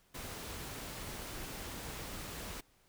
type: noise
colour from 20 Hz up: pink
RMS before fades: -44 dBFS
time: 0.14-2.61 s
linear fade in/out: 10 ms
effects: pink hiss -69 dBFS RMS until 2.88 s

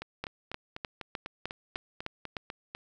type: two click trains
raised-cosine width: 0.3 ms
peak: -22 / -18 dBFS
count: 12 / 8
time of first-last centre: 0.02-2.75 / 0.24-2.368 s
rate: 4.03 / 3.29 Hz
effects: none

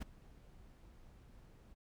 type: noise with ADSR envelope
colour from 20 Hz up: brown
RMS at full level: -36 dBFS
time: 0-1.75 s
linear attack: 23 ms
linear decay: 9 ms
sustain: -23 dB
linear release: 30 ms
effects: none

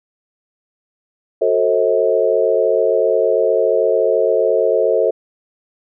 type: chord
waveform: sine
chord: F# diminished seventh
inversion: none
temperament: just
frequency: 370 / 444 / 532.8 / 639.4 Hz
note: F#4 / A4 / C5 / Eb5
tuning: 0 / +16 / +31 / +47 cents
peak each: -21 / -16 / -17 / -18 dBFS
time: 1.41-5.11 s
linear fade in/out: 10 ms
effects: none

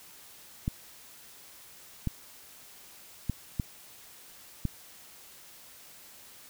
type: clicks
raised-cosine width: 5 ms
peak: -16 dBFS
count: 5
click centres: 0.679 / 2.073 / 3.297 / 3.598 / 4.653 s
effects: white hiss -52 dBFS RMS until 6.49 s

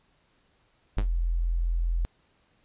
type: tone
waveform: sine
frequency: 42.44 Hz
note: F1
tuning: 49 cents flat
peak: -23 dBFS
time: 0.97-2.05 s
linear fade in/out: 0 ms
type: tone with exponential decay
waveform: sawtooth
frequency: 103.83 Hz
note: G#2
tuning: in tune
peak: -22 dBFS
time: 0.98-1.09 s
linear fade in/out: 0 ms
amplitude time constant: 22 ms
effects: pink hiss -67 dBFS RMS until 2.64 s + resampled to 8000 Hz

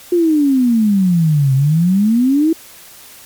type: exponential two-way sweep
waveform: sine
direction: down then up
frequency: 358.6 to 130.81 to 332.2 Hz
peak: -9 dBFS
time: 0.12-2.53 s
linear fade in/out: 5 ms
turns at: 1.54 s
effects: white hiss -39 dBFS RMS until 3.25 s + MP3 96 kbps

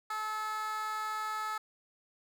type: tone with high-pass filter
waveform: 15% pulse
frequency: 431.7 Hz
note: A4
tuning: 33 cents flat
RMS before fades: -36 dBFS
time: 0.1-1.58 s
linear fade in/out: 5 ms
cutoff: 1100 Hz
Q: 6.8
effects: none

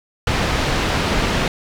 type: low-pass noise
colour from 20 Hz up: pink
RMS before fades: -19 dBFS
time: 0.27-1.48 s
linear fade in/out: 2 ms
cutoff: 4200 Hz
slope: 12 dB/octave
effects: none

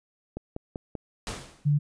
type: click train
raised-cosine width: 2 ms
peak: -20 dBFS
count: 4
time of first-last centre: 0.37-0.953 s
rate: 5.15 Hz
type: noise with exponential decay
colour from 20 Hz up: pink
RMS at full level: -31 dBFS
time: 1.27-1.73 s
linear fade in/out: 1 ms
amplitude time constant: 100 ms
type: tone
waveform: sine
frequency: 146.3 Hz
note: D3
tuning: 6 cents flat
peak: -19 dBFS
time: 1.65-1.79 s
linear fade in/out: 20 ms
effects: resampled to 22050 Hz

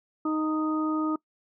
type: harmonic tone with a mistuned harmonic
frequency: 311.1 Hz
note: D#4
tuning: in tune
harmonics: 1 / 2 / 3 / 4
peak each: -25 / -39 / -39 / -32 dBFS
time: 0.25-1.16 s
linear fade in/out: 5 ms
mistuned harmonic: 3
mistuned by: -20 cents
effects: noise-tail reverb RT60 0.1 s tail -23 dB re dry

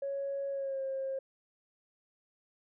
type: tone with pitch glide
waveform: sine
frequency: 554.4 to 535.8 Hz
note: C#5 to C5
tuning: 0 to +41 cents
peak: -32 dBFS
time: 0.02-1.19 s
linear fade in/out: 5 ms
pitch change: -59 cents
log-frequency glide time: 0.5-0.82 s
effects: tanh soft clip ceiling -28 dBFS

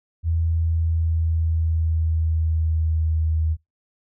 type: tone with pitch glide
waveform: sine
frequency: 82.41 to 79.51 Hz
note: E2 to D#2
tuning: 0 to +38 cents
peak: -18 dBFS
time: 0.23-3.57 s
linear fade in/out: 50 ms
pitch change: -62 cents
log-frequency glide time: 0.33-3.25 s
effects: noise-tail reverb RT60 0.2 s tail -25 dB re dry

